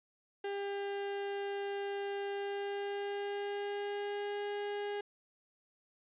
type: tone with pitch glide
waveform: 35% pulse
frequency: 400.3 to 409.4 Hz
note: G4 to G#4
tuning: +36 to -25 cents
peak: -34 dBFS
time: 0.44-5.01 s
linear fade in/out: 5 ms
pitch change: +39 cents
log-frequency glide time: 2.31-4.45 s
effects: resampled to 8000 Hz